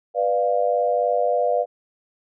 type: chord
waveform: sine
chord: B diminished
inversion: none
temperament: equal with one note detuned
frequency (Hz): 493.9 / 595.2 / 698.5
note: B4 / D5 / F5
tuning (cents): 0 / +23 / 0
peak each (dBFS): -22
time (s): 0.14-1.66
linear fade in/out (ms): 50
effects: none